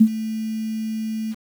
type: tone with ADSR envelope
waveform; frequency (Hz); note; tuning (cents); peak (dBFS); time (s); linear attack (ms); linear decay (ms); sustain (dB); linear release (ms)
sine; 220; A3; 0; -6; 0-1.35; 12; 67; -17; 36
effects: 7-bit